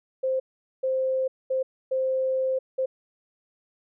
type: tone bursts at uneven times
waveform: sine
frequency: 523.3 Hz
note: C5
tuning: in tune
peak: -22 dBFS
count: 5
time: 0.23-0.4 / 0.83-1.28 / 1.5-1.63 / 1.91-2.59 / 2.78-2.86 s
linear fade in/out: 10 ms
effects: none